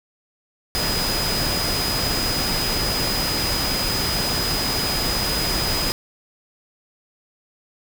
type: tone in noise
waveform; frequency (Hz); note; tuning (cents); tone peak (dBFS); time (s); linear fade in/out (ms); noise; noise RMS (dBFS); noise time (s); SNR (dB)
sine; 4978; D#8; 0; -24; 0.75-5.92; 0; pink; -24; 0.75-5.92; -3
effects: none